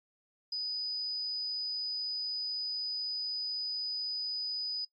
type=tone; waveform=sine; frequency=4978 Hz; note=D#8; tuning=in tune; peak=-32 dBFS; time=0.52-4.85 s; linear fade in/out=5 ms; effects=noise-tail reverb RT60 0.1 s tail -23 dB re dry + MP3 48 kbps